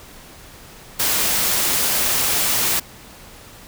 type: noise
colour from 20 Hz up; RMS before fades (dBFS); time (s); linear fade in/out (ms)
white; -19; 0.99-2.8; 10
effects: pink hiss -42 dBFS RMS until 3.67 s